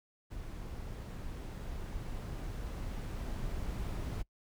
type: noise with level ramp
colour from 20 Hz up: brown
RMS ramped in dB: -43 to -37 dBFS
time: 0.3-4.23 s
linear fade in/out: 20 ms
effects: noise-tail reverb RT60 0.1 s tail -24 dB re dry